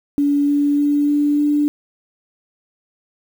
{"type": "tone with pitch steps", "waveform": "sine", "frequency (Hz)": [286.5, 288.3, 290.2, 292, 293.9], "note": ["D4", "D4", "D4", "D4", "D4"], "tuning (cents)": [-43, -32, -21, -10, 1], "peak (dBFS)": -13, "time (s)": [0.18, 1.68], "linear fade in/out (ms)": 0, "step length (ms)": 300, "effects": ["7-bit"]}